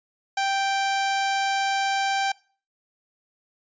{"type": "tone", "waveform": "sawtooth", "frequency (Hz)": 784, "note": "G5", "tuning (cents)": 0, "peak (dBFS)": -18, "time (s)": [0.37, 2.32], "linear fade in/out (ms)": 5, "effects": ["noise-tail reverb RT60 0.4 s tail -22 dB re dry", "resampled to 16000 Hz"]}